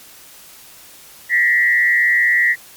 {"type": "tone with frequency modulation", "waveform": "sine", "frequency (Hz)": 1924, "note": "B6", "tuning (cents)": -46, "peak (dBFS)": -11, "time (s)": [1.29, 2.56], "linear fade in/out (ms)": 50, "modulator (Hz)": 126, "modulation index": 0.78, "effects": ["white hiss -42 dBFS RMS until 2.76 s", "MP3 96 kbps"]}